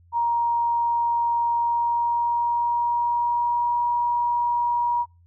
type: tone with pitch glide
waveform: sine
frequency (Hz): 941 to 956.3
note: A#5 to A#5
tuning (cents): +16 to +44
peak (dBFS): -19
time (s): 0.12-5.06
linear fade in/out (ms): 50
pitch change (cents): +28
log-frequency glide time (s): 1.54-3.77
effects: noise-tail reverb RT60 0.3 s tail -26 dB re dry + added 86 Hz sine -52 dBFS peak until 5.26 s